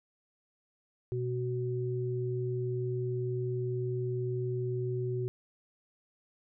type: tone pair together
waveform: sine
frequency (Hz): 123.4 / 372.2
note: B2 / F#4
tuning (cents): -1 / +10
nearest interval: octave + perfect fifth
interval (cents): 1911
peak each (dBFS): -32 / -34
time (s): 1.12-5.28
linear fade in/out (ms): 0
effects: none

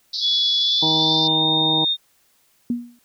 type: band-pass noise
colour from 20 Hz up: pink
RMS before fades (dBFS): -26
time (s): 0.13-1.28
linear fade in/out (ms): 10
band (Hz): 3800 to 5200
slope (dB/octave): 96
type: tone with pitch glide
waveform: sine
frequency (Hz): 3402 to 3667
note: G#7 to A#7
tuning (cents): +41 to -29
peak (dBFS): -17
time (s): 0.2-1.97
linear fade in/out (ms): 50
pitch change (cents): +130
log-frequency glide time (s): 0.57-1.44
type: harmonic tone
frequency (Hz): 158.2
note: D#3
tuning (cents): +29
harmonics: 1 / 2 / 3 / 4 / 5 / 6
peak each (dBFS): -27 / -24 / -30 / -34 / -28 / -28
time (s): 0.82-1.85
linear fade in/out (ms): 10
type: tone with exponential decay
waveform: sine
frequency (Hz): 240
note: B3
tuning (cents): -49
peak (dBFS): -16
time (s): 2.7-2.99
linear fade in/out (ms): 2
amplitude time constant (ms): 63
effects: white hiss -61 dBFS RMS until 3.04 s

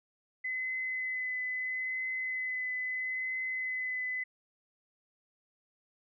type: tone with vibrato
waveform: sine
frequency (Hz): 2025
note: B6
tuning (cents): +43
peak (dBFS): -32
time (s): 0.44-4.24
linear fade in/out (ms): 10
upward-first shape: triangle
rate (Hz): 0.76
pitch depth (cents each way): 14
effects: none

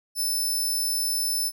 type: tone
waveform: 15% pulse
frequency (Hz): 5280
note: E8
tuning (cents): +2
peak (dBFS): -18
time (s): 0.15-1.52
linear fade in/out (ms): 50
effects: none

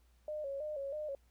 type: tone with vibrato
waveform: sine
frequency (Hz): 579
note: D5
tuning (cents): -25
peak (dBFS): -37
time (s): 0.28-1.15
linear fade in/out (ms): 2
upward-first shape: square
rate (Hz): 3.1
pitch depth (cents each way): 82
effects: added 60 Hz sine -65 dBFS peak until 1.3 s + pink hiss -75 dBFS RMS until 1.3 s

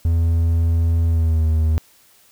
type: tone with pitch glide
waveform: triangle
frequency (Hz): 83.1 to 79.21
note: E2 to D#2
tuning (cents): +15 to +32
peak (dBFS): -12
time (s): 0.05-1.78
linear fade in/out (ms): 0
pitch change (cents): -83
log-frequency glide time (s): 1.07-1.46
effects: white hiss -53 dBFS RMS until 2.31 s

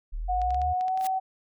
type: linear sweep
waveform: sine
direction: up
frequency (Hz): 33.77 to 79.4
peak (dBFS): -29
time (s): 0.12-0.74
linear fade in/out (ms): 20
type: tone with pitch glide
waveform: sine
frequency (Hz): 730 to 757.5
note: F#5 to F#5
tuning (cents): -24 to +40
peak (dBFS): -24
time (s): 0.28-1.2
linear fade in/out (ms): 20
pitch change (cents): +64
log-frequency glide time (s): 0.74-0.98
type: clicks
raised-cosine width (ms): 0.2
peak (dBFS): -27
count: 9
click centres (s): 0.417 / 0.506 / 0.545 / 0.617 / 0.81 / 0.882 / 0.975 / 1.011 / 1.046
type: noise with exponential growth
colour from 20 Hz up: white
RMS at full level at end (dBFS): -34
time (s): 0.95-1.07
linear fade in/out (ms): 1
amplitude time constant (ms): 24
effects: none

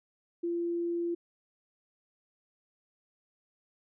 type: tone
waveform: sine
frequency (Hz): 342.6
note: F4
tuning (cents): -33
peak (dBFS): -29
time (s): 0.43-1.15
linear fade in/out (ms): 10
effects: none

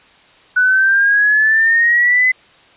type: exponential sweep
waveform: sine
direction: up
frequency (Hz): 1480 to 2036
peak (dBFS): -9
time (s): 0.56-2.32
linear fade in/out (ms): 10
effects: white hiss -47 dBFS RMS until 2.76 s + resampled to 8000 Hz

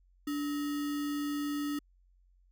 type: tone with sample-and-hold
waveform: sine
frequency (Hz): 291.2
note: D4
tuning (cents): -15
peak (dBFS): -31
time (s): 0.27-1.79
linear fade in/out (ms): 5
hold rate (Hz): 1575
effects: added 45 Hz sine -62 dBFS peak until 2.51 s

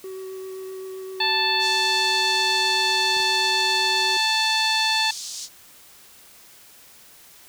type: tone with vibrato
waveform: triangle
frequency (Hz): 378.6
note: F#4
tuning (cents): +40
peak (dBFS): -30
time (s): 0.04-4.17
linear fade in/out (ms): 2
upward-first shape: triangle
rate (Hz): 7.7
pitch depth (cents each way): 11
type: harmonic tone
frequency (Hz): 880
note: A5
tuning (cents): 0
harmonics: 1 / 2 / 3 / 4 / 5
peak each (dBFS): -25 / -27 / -26 / -25 / -24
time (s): 1.2-5.11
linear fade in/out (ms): 5
type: band-pass noise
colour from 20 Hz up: white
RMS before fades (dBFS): -34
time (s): 1.59-5.49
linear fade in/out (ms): 50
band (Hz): 4200 to 7100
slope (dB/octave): 24
type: clicks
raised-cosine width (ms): 2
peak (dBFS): -32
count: 2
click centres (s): 3.168 / 3.202
effects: white hiss -49 dBFS RMS until 7.48 s

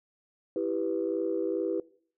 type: chord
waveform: sine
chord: E minor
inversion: none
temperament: equal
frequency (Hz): 329.6 / 392 / 493.9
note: E4 / G4 / B4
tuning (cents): 0 / 0 / 0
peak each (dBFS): -31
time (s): 0.56-1.8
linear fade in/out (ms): 2
effects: noise-tail reverb RT60 0.5 s tail -21 dB re dry + tanh soft clip ceiling -18 dBFS

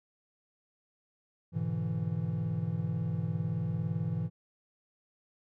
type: chord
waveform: triangle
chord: E dominant seventh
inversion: first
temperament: equal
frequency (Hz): 103.83 / 123.47 / 146.83 / 164.81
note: G#2 / B2 / D3 / E3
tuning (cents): 0 / 0 / 0 / 0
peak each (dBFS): -34 / -35 / -37 / -31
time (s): 1.52-4.3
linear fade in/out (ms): 50
effects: none

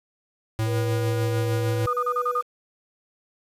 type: tone with tremolo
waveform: square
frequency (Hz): 110.6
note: A2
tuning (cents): +9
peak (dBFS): -22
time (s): 0.59-1.86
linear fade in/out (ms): 0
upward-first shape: triangle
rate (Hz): 6.6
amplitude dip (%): 30
type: tone with pitch glide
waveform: triangle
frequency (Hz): 481 to 490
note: B4 to B4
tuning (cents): -46 to -14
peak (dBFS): -26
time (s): 0.65-2.43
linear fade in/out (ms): 50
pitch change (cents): +32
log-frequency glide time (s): 1.58-1.84
type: tone bursts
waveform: sine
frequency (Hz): 1224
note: D#6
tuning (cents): -29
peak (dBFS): -21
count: 6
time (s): 1.87-2.412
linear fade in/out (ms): 5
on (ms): 62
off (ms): 34
effects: resampled to 32000 Hz + 8-bit

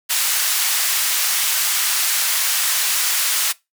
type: band-pass noise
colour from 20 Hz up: white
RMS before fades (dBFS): -19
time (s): 0.09-3.53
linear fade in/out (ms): 20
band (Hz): 1200 to 15000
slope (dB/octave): 12
effects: noise-tail reverb RT60 0.2 s tail -21 dB re dry

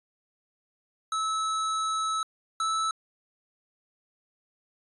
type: tone pair in turn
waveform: square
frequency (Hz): 1300 / 1310.6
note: E6 / E6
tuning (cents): -24 / -10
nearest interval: unison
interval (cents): 14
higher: second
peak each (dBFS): -27 / -26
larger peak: second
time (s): 1.12-2.23 / 2.6-2.91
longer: first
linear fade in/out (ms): 2
effects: resampled to 24000 Hz

